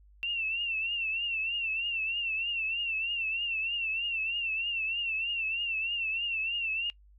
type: tone with vibrato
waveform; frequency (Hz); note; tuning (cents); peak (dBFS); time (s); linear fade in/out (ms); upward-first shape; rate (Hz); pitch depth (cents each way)
sine; 2712; E7; +49; -29; 0.23-6.9; 0; triangle; 3.2; 95
effects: noise-tail reverb RT60 0.1 s tail -21 dB re dry + added 50 Hz sine -55 dBFS peak until 7.18 s